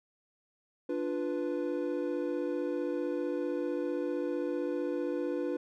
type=chord; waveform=triangle; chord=B diminished; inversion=first; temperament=equal; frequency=293.7 / 349.2 / 493.9 Hz; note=D4 / F4 / B4; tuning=0 / 0 / 0 cents; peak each=-33 dBFS; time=0.89-5.57 s; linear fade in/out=5 ms; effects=none